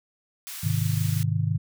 white high-pass noise, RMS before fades -37 dBFS, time 0.47-1.23 s, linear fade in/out 0 ms, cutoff 1400 Hz, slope 12 dB/octave
sine chord, Ab major, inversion none, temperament just, 103.83 / 129.78 / 155.74 Hz, Ab2 / C3 / Eb3, 0 / -14 / +2 cents, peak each -25 / -28 / -26 dBFS, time 0.63-1.58 s, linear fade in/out 10 ms
effects none

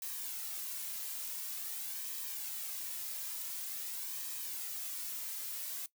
blue noise with flanger, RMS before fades -41 dBFS, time 0.02-5.86 s, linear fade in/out 2 ms, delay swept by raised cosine 1.4 to 2.7 ms, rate 0.47 Hz, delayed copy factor -0.5, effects noise-tail reverb RT60 0.1 s tail -18 dB re dry

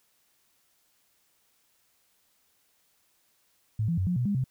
sine tone with pitch steps, 108.5 / 168 / 93.6 / 178.1 / 123 / 202.6 / 130 Hz, A2 / E3 / F#2 / F3 / B2 / G#3 / C3, -24 / +33 / +20 / +34 / -7 / -43 / -11 cents, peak -24 dBFS, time 3.79-4.441 s, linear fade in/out 5 ms, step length 93 ms, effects white hiss -69 dBFS RMS until 4.5 s

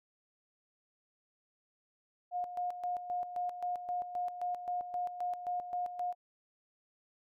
sine tone with tremolo, 715 Hz, F5, 41 cents sharp, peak -32 dBFS, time 2.31-6.15 s, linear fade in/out 50 ms, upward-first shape square, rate 3.8 Hz, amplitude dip 65%, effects none

